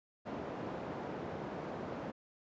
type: band-pass noise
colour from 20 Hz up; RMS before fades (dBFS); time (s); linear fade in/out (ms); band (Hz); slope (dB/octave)
white; -42; 0.25-2.12; 20; 120 to 630; 12
effects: resampled to 16000 Hz

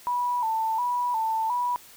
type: tone with vibrato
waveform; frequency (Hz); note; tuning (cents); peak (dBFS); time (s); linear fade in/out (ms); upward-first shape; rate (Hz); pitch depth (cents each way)
sine; 932.3; A#5; 0; -23; 0.07-1.76; 0; square; 1.4; 82
effects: white hiss -50 dBFS RMS until 1.96 s

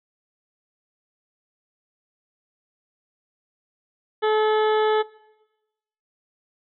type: harmonic tone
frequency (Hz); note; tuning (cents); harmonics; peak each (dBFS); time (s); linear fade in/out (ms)
431; A4; -36; 1 / 2 / 3 / 4 / 5 / 7 / 8 / 9; -19 / -25 / -29 / -31 / -39 / -38 / -37 / -44; 4.22-5.03; 20
effects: noise-tail reverb RT60 1.0 s tail -20 dB re dry

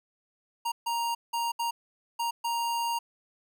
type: tone bursts at uneven times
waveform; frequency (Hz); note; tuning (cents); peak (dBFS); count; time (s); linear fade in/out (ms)
square; 935; A#5; +5; -28; 6; 0.65-0.72 / 0.86-1.15 / 1.33-1.52 / 1.59-1.71 / 2.19-2.31 / 2.44-2.99; 10
effects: none

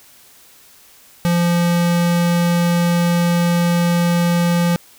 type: tone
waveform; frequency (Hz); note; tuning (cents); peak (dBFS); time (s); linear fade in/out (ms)
square; 172.7; F3; -19; -14; 1.25-4.76; 0
effects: white hiss -47 dBFS RMS until 4.98 s

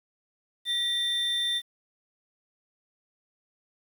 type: tone pair together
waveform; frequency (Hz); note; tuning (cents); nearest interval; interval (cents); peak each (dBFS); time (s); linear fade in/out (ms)
triangle; 1924 / 3573; B6 / A7; -46 / +26; major seventh; 1072; -34 / -24; 0.65-1.62; 50
effects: 9-bit

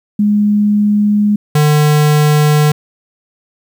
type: tone pair in turn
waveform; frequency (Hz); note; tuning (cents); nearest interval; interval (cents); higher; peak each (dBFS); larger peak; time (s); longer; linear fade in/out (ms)
sine / square; 207.7 / 150; G#3 / D3; 0 / +37; tritone; 563; first; -8; neither; 0.19-1.36 / 1.55-2.72; neither; 5
effects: 8-bit

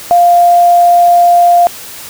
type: tone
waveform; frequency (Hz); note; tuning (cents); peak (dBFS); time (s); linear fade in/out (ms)
sine; 698.5; F5; 0; -3; 0.11-1.67; 0
effects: white hiss -28 dBFS RMS until 2.09 s

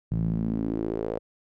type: tone with band-pass filter sweep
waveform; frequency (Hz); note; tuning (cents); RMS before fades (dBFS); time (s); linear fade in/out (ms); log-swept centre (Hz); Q
sawtooth; 55; A1; 0; -28; 0.11-1.19; 10; 140 to 520; 3.5
effects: none

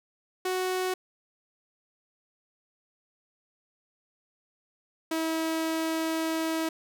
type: tone pair in turn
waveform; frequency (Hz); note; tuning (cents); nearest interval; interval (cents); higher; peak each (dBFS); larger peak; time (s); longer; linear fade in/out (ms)
sawtooth; 370 / 322.7; F#4 / E4; 0 / -37; major second; 237; first; -23; neither; 0.45-0.94 / 5.11-6.69; second; 5
effects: none

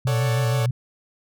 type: tone with vibrato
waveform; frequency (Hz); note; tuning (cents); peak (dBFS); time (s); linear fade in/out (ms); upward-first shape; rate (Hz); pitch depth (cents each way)
sine; 123.47; B2; 0; -19; 0.05-0.71; 5; sine; 6.4; 84
type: chord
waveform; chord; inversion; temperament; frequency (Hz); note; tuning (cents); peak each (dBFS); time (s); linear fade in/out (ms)
sawtooth; D major seventh; second; equal; 440 / 554.4 / 587.3 / 740; A4 / C#5 / D5 / F#5; 0 / 0 / 0 / 0; -27 / -26 / -28 / -32; 0.07-0.66; 2
effects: none

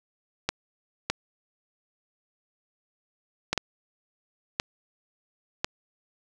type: clicks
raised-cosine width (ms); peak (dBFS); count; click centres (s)
0.2; -7; 6; 0.49 / 1.1 / 3.53 / 3.577 / 4.599 / 5.645
effects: none

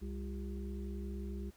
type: harmonic tone with a mistuned harmonic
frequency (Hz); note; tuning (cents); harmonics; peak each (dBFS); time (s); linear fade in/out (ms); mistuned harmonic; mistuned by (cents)
66.2; C2; +21; 1 / 3 / 5 / 6; -40 / -44 / -50 / -51; 0.01-1.51; 20; 5; +77
effects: pink hiss -66 dBFS RMS until 1.56 s

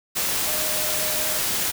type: tone in noise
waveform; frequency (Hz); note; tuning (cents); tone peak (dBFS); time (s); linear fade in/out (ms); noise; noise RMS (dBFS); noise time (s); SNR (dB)
sine; 616; D#5; -17; -33; 0.46-1.39; 20; white; -24; 0.15-1.72; -12
effects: none

